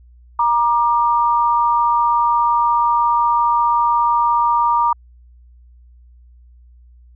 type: tone pair together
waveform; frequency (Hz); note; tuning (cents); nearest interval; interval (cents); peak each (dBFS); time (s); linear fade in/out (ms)
sine; 945 / 1190.6; A#5 / D6; +23 / +23; major third; 400; -14 / -17; 0.39-4.93; 5
effects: added 60 Hz sine -43 dBFS peak until 7.15 s